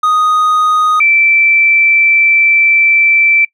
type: tone pair in turn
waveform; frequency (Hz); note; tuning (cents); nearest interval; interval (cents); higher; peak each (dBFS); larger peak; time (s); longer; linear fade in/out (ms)
triangle / sine; 1244.5 / 2332; D#6 / D7; 0 / -13; major seventh; 1087; second; -6; neither; 0.03-1 / 1-3.45; second; 5
effects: noise-tail reverb RT60 0.1 s tail -24 dB re dry